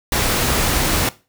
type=noise; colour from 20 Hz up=pink; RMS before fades=-18 dBFS; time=0.12-1.09 s; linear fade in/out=2 ms; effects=noise-tail reverb RT60 0.3 s tail -18 dB re dry